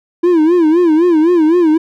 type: tone with vibrato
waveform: triangle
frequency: 331.5 Hz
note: E4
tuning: 10 cents sharp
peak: -5 dBFS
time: 0.23-1.78 s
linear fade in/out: 10 ms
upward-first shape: sine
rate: 3.9 Hz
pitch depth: 140 cents each way
effects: none